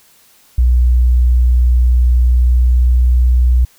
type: tone with pitch glide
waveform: sine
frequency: 61.2 to 61.63 Hz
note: B1 to B1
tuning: -15 to -3 cents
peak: -7 dBFS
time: 0.58-3.65 s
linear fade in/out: 5 ms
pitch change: +12 cents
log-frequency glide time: 2.16-3.09 s
effects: white hiss -49 dBFS RMS until 3.78 s